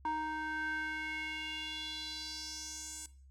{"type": "tone with band-pass filter sweep", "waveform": "square", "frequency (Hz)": 311.1, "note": "D#4", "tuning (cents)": 0, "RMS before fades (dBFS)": -40, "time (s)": [0.05, 3.06], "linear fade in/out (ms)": 2, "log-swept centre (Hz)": [1000, 7900], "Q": 3.8, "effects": ["noise-tail reverb RT60 0.4 s tail -17 dB re dry", "added 67 Hz sine -55 dBFS peak until 3.3 s"]}